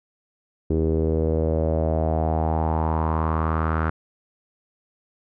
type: tone with low-pass filter sweep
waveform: sawtooth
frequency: 79.7 Hz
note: D#2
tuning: 42 cents sharp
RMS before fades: -22 dBFS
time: 0.7-3.9 s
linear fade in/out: 5 ms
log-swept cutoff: 380 to 1400 Hz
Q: 4.4
effects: none